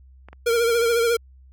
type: clicks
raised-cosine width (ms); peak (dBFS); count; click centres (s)
0.5; -27; 9; 0.286 / 0.33 / 0.506 / 0.562 / 0.699 / 0.753 / 0.816 / 0.862 / 0.913
type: tone with vibrato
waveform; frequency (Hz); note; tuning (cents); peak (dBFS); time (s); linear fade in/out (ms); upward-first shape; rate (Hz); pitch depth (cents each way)
square; 466.2; A#4; 0; -18; 0.46-1.17; 10; triangle; 14; 55
effects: added 65 Hz sine -46 dBFS peak until 1.52 s